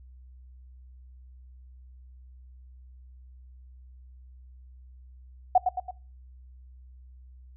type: tone with echo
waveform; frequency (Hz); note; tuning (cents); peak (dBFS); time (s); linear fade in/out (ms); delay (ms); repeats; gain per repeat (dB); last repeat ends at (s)
sine; 735; F#5; -12; -14; 5.55-5.58; 5; 110; 3; -6; 5.91
effects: noise-tail reverb RT60 0.4 s tail -24 dB re dry + added 63 Hz sine -47 dBFS peak until 7.56 s